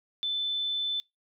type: tone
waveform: sine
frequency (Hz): 3520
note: A7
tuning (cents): 0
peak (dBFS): -27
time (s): 0.23-1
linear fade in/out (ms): 0
effects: noise-tail reverb RT60 0.2 s tail -26 dB re dry